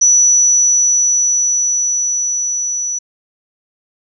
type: tone with level ramp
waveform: sine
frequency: 5920 Hz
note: F#8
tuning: in tune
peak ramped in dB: -6 to -17 dBFS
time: 0.01-2.99 s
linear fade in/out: 10 ms
effects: none